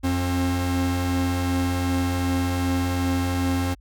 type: tone pair together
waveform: 45% pulse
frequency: 88.23 / 267.3 Hz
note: F2 / C4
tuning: +18 / +37 cents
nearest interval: octave + perfect fifth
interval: 1919 cents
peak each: -24 dBFS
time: 0.03-3.75 s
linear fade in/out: 20 ms
effects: added 50 Hz sine -48 dBFS peak until 3.8 s